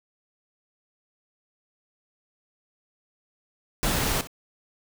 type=noise with echo; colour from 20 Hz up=pink; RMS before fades=-25 dBFS; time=3.83-4.21 s; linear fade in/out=0 ms; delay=62 ms; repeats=1; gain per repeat=-15 dB; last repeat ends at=4.272 s; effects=none